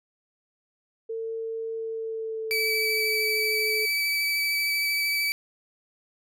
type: tone with pitch glide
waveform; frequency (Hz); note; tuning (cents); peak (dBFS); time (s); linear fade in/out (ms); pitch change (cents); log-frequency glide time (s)
sine; 450.5 to 432.4; A4 to A4; +41 to -30; -29; 1.09-3.86; 10; -71; 1.81-3.26
type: tone with vibrato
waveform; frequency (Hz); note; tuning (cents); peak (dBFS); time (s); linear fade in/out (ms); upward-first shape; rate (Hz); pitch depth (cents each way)
30% pulse; 2300; D7; -37; -21; 2.51-5.32; 0; triangle; 13; 15
effects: none